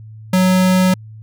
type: tone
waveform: square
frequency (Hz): 185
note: F#3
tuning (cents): 0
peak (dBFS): -11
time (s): 0.33-0.94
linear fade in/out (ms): 5
effects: added 109 Hz sine -33 dBFS peak until 1.22 s